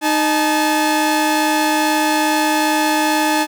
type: tone pair together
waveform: sawtooth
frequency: 308 / 861.6 Hz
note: D#4 / A5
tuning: -17 / -37 cents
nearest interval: octave + tritone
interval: 1780 cents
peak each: -13 dBFS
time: 0.01-3.47 s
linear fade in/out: 50 ms
effects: none